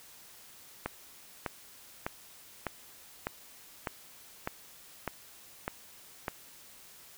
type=click train; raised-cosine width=0.5 ms; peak=-17 dBFS; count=10; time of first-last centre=0.86-6.282 s; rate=1.66 Hz; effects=white hiss -54 dBFS RMS until 7.17 s